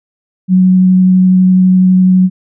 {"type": "tone with vibrato", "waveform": "sine", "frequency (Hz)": 185, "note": "F#3", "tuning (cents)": 0, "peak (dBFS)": -4, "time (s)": [0.48, 2.3], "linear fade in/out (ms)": 50, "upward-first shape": "sine", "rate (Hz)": 12, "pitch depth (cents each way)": 8, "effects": []}